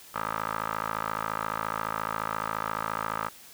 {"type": "tone with band-pass filter", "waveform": "15% pulse", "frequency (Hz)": 54.4, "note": "A1", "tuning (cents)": -19, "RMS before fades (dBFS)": -32, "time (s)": [0.14, 3.29], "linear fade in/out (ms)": 10, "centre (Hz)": 1200, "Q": 3.7, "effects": ["white hiss -50 dBFS RMS until 3.53 s"]}